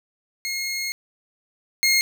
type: tone pair in turn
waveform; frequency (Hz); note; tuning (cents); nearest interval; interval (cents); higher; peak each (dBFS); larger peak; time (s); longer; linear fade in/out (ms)
20% pulse; 2153 / 2143; C7 / C7; +49 / +41; unison; 8; first; -20 / -11; second; 0.45-0.92 / 1.83-2.01; first; 0
effects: none